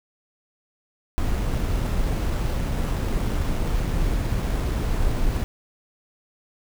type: noise with sample-and-hold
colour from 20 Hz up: brown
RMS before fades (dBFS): -23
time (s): 1.18-5.44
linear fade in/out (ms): 0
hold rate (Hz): 8820
effects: none